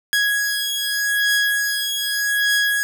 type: beating tone pair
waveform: sawtooth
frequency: 1661.2 / 1662.03 Hz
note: G#6 / G#6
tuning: 0 / +1 cents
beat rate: 0.83 Hz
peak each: -17 / -18 dBFS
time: 0.13-2.83 s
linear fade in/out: 0 ms
effects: none